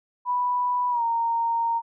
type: tone with pitch glide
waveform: sine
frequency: 986 to 925.3 Hz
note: B5 to A#5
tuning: -3 to -13 cents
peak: -21 dBFS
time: 0.25-1.82 s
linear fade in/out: 50 ms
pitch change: -110 cents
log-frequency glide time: 0.9-1.03 s
effects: none